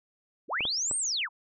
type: linear two-way sweep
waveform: sine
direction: up then down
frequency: 174 to 8870 to 800 Hz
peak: -27 dBFS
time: 0.48-1.29 s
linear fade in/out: 50 ms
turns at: 0.97 s
type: clicks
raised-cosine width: 1 ms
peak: -23 dBFS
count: 3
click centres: 0.607 / 0.653 / 0.912 s
effects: none